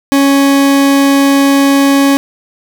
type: tone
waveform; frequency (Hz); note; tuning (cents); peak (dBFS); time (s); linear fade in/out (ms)
40% pulse; 277.2; C#4; 0; -5; 0.12-2.17; 0
effects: none